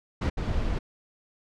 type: noise bursts at uneven times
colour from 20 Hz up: brown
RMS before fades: -27 dBFS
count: 2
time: 0.21-0.3 / 0.37-0.79 s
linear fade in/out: 10 ms
effects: low-pass 5000 Hz 12 dB/octave